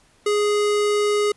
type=tone; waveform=square; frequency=415.3 Hz; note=G#4; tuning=in tune; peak=-18 dBFS; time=0.26-1.32 s; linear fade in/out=5 ms; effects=pink hiss -57 dBFS RMS until 1.36 s + resampled to 24000 Hz